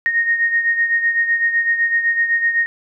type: beating tone pair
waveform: sine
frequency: 1856 / 1863.9 Hz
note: A#6 / A#6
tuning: -8 / -1 cents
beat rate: 7.9 Hz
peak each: -15 / -22 dBFS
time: 0.06-2.66 s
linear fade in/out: 0 ms
effects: none